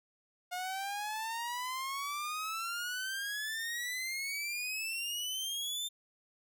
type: exponential sweep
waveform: sawtooth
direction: up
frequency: 714 to 3600 Hz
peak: -32 dBFS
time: 0.51-5.89 s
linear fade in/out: 20 ms
effects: none